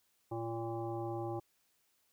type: harmonic tone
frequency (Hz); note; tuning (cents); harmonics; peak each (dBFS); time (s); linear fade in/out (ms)
114.8; A#2; -26; 1 / 3 / 5 / 7 / 9 / 10; -42 / -39 / -46 / -43 / -53 / -55; 0.31-1.4; 10
effects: white hiss -75 dBFS RMS until 2.12 s